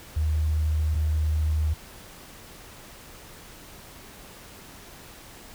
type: tone pair in turn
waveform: sine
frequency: 77.3 / 77.3 Hz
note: D#2 / D#2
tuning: -11 / -11 cents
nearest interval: unison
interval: 0 cents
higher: neither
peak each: -21 dBFS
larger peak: neither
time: 0.16-0.95 / 0.95-1.74 s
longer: neither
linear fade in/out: 10 ms
effects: pink hiss -46 dBFS RMS until 5.54 s